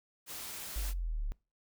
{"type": "noise", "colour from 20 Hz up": "white", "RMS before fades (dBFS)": -43, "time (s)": [0.26, 0.94], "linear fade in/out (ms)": 50}
{"type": "exponential sweep", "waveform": "sine", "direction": "down", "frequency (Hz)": [51.8, 33.92], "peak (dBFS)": -32, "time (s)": [0.76, 1.32], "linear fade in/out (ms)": 0}
{"effects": ["noise-tail reverb RT60 0.3 s tail -24 dB re dry"]}